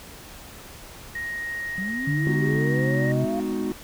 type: tone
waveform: sine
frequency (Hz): 1873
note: A#6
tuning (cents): +8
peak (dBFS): -28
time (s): 1.15-3.12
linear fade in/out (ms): 5
type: linear sweep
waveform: sine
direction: up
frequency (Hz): 180.8 to 698.5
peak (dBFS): -28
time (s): 1.78-3.4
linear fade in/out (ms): 0
type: tone with pitch glide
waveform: sine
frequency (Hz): 147 to 132.48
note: D3 to C3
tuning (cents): +2 to +22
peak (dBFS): -22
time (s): 2.07-3.25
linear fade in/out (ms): 5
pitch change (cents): -180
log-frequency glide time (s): 2.41-3.1
type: chord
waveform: triangle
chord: G# minor seventh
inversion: none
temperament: equal with one note detuned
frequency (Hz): 207.7 / 251.7 / 311.1 / 370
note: G#3 / B3 / D#4 / F#4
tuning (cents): 0 / +33 / 0 / 0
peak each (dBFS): -28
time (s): 2.27-3.72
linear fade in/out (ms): 0
effects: pink hiss -43 dBFS RMS until 3.83 s